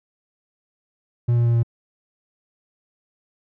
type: tone with pitch steps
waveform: triangle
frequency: 119.6 / 118.64 / 117.68 / 116.73 Hz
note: A#2 / A#2 / A#2 / A#2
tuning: +45 / +31 / +17 / +3 cents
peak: -13 dBFS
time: 1.28-1.632 s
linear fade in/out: 10 ms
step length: 88 ms
effects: none